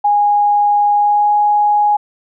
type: tone with pitch glide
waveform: sine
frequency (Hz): 824 to 831.2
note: G#5 to G#5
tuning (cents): -14 to +1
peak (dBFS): -9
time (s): 0.04-1.97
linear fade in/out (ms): 10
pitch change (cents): +15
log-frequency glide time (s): 0.93-1.33
effects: none